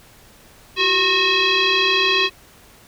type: tone with frequency modulation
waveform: sine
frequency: 349.2 Hz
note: F4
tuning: in tune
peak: -14 dBFS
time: 0.76-2.3 s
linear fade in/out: 50 ms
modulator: 732 Hz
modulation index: 5.2
effects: pink hiss -48 dBFS RMS until 2.87 s